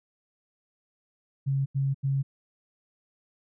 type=tone bursts; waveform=sine; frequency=136.8 Hz; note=C#3; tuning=23 cents flat; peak=-23 dBFS; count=3; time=1.46-2.23 s; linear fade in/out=20 ms; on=200 ms; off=85 ms; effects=none